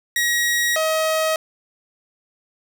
sawtooth tone pair in turn, 1900 / 634 Hz, A#6 / D#5, +33 / +32 cents, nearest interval octave + perfect fifth, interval 1901 cents, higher first, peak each -14 dBFS, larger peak neither, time 0.16-0.76 / 0.76-1.36 s, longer neither, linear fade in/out 2 ms, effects none

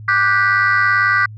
sine chord, G major seventh, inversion second, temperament just, 1176 / 1470 / 1568 / 1960 Hz, D6 / F#6 / G6 / B6, +2 / -12 / 0 / -14 cents, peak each -16 dBFS, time 0.08-1.26 s, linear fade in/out 5 ms, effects tanh soft clip ceiling -6 dBFS + added 107 Hz sine -31 dBFS peak until 1.37 s

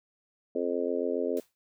harmonic tone, 87.31 Hz, F2, in tune, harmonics 3 / 4 / 5 / 6 / 7, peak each -34 / -34 / -31 / -34 / -36 dBFS, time 0.55-1.4 s, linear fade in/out 5 ms
white noise with exponential decay, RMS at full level -47 dBFS, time 1.37-1.55 s, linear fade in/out 0 ms, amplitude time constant 38 ms
effects none

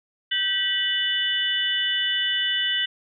sine tone cluster, 1554 / 1941 / 2975 / 3509 Hz, G6 / B6 / F#7 / A7, -16 / -31 / +9 / -5 cents, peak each -31 / -28 / -23 / -29 dBFS, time 0.31-2.86 s, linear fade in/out 10 ms, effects none

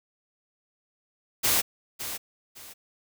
white noise with echo, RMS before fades -23 dBFS, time 1.43-1.62 s, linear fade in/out 20 ms, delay 560 ms, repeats 2, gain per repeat -11 dB, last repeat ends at 2.74 s, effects none

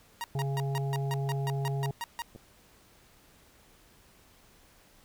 sawtooth tone bursts, 942 Hz, A#5, 18 cents sharp, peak -29 dBFS, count 12, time 0.21-2.22 s, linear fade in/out 0 ms, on 30 ms, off 150 ms
harmonic tone, 137.7 Hz, C#3, 11 cents flat, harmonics 1 / 3 / 5 / 6, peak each -29 / -39 / -43 / -45 dBFS, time 0.35-1.91 s, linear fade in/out 2 ms
clicks, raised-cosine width 2 ms, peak -37 / -33 dBFS, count 2, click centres 2.351 / 2.36 s
effects pink hiss -60 dBFS RMS until 5.04 s

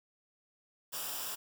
white noise with comb filter, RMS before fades -39 dBFS, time 0.92-1.36 s, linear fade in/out 20 ms, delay 0.47 ms, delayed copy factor -0.65, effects none

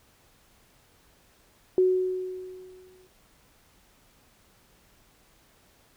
sine tone with exponential decay, 370 Hz, F#4, in tune, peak -16 dBFS, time 1.78-3.07 s, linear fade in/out 1 ms, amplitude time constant 280 ms, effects pink hiss -61 dBFS RMS until 5.96 s

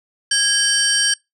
sine tone cluster, 1646 / 3098 / 4614 / 5630 / 8540 Hz, G#6 / G7 / D8 / F8 / C9, -16 / -21 / -31 / +13 / +34 cents, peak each -20 dBFS, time 0.31-1.14 s, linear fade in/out 5 ms, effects noise-tail reverb RT60 0.2 s tail -26 dB re dry + tanh soft clip ceiling -6 dBFS

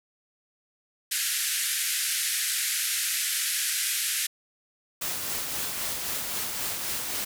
white band-pass noise, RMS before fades -28 dBFS, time 1.11-4.27 s, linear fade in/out 10 ms, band 1500 to 13000 Hz, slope 48 dB/octave
white noise with tremolo, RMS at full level -30 dBFS, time 5.01-7.25 s, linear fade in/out 10 ms, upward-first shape sine, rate 3.8 Hz, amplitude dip 30%
effects none

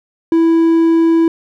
triangle tone, 329.6 Hz, E4, in tune, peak -6 dBFS, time 0.32-1.28 s, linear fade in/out 2 ms, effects none

